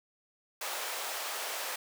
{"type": "high-pass noise", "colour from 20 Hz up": "pink", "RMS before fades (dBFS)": -37, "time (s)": [0.61, 1.76], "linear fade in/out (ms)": 5, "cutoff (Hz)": 540, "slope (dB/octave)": 24, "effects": []}